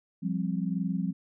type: chord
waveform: sine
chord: F suspended second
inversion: none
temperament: just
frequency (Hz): 174.61 / 196.44 / 261.9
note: F3 / G3 / C4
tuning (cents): 0 / +4 / +2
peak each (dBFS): -30 / -31 / -35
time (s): 0.22-1.13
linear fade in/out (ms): 20
effects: none